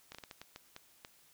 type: slowing click train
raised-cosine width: 0.2 ms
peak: -29 dBFS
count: 9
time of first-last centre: 0.12-1.049 s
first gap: 27 ms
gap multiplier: 1.4
effects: white hiss -65 dBFS RMS until 1.33 s